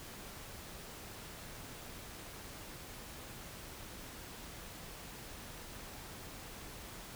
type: silence
effects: pink hiss -49 dBFS RMS until 7.15 s